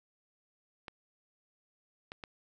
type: clicks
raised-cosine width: 0.3 ms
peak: -26 dBFS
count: 3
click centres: 0.882 / 2.119 / 2.238 s
effects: none